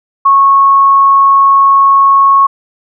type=tone; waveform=sine; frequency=1100 Hz; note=C#6; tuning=14 cents flat; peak=-3 dBFS; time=0.25-2.47 s; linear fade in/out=10 ms; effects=none